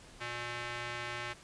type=tone with band-pass filter; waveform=square; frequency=120 Hz; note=B2; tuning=49 cents flat; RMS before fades=-40 dBFS; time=0.2-1.34 s; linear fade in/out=20 ms; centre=2100 Hz; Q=1.2; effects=pink hiss -55 dBFS RMS until 1.43 s + resampled to 22050 Hz